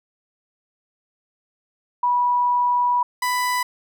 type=tone pair in turn; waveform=sine / 30% pulse; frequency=977 / 992.9 Hz; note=B5 / B5; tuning=-19 / +9 cents; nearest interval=unison; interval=28 cents; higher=second; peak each=-16 / -17 dBFS; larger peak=first; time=2.03-3.03 / 3.22-3.63 s; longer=first; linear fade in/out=5 ms; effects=none